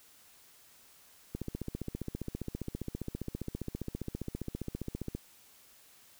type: click train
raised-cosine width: 3 ms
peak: -23 dBFS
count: 58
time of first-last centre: 1.35-5.15 s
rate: 15 Hz
effects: white hiss -60 dBFS RMS until 6.19 s